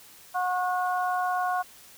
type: harmonic tone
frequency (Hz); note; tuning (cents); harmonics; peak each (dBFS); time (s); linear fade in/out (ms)
363.5; F#4; -31; 2 / 3 / 4; -26 / -30 / -33; 0.34-1.63; 20
effects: white hiss -51 dBFS RMS until 1.97 s